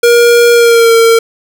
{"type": "tone with pitch glide", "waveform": "square", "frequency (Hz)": [474.1, 457.2], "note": ["A#4", "A#4"], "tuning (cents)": [29, -34], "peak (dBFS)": -4, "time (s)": [0.03, 1.19], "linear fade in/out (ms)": 5, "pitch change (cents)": -63, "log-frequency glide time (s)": [0.52, 0.94], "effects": []}